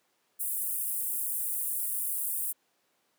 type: high-pass noise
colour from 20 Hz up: pink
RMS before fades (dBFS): -32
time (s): 0.39-2.53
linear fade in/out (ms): 20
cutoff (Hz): 9100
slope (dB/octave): 48
effects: pink hiss -72 dBFS RMS until 3.18 s + high-pass 300 Hz 12 dB/octave